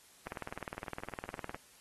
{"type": "click train", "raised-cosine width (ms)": 0.5, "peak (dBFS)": -25, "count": 26, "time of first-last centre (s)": [0.27, 1.546], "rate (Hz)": 19.6, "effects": ["white hiss -61 dBFS RMS until 1.8 s", "AAC 32 kbps"]}